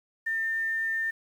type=tone; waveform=sine; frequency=1802 Hz; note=A6; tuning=41 cents sharp; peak=-26 dBFS; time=0.26-1.11 s; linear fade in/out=10 ms; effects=9-bit